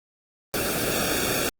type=noise with comb filter; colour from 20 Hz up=pink; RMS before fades=-25 dBFS; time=0.54-1.49 s; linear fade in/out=0 ms; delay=0.99 ms; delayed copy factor=-0.85; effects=Opus 24 kbps